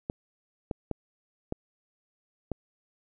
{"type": "clicks", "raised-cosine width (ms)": 2, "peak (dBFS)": -17, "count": 5, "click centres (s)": [0.099, 0.712, 0.913, 1.524, 2.517], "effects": []}